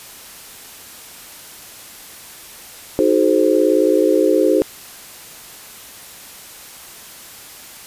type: chord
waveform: sine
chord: D# diminished seventh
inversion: none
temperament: equal with one note detuned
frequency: 311.1 / 370 / 429 / 523.3 Hz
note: D#4 / F#4 / A4 / C5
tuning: 0 / 0 / -44 / 0 cents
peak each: -17 dBFS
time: 2.99-4.62 s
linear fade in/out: 0 ms
effects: white hiss -38 dBFS RMS until 7.86 s + resampled to 32000 Hz